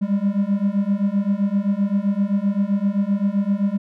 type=beating tone pair; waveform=triangle; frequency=196 / 203.7 Hz; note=G3 / G#3; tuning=0 / -33 cents; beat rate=7.7 Hz; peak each=-19 / -18 dBFS; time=0.01-3.78 s; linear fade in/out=20 ms; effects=none